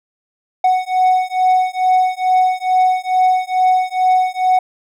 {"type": "beating tone pair", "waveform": "triangle", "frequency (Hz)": [740, 742.3], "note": ["F#5", "F#5"], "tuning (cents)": [0, 5], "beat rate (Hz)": 2.3, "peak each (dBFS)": [-13, -13], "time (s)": [0.64, 4.59], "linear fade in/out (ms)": 5, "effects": []}